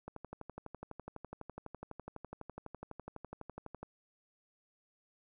click train, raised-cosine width 1 ms, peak -30 dBFS, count 46, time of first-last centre 0.08-3.83 s, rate 12 Hz, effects none

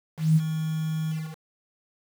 sine tone with ADSR envelope, 158.1 Hz, D#3, 28 cents sharp, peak -14 dBFS, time 0.17-1.38 s, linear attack 190 ms, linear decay 38 ms, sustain -11 dB, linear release 270 ms, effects 7-bit

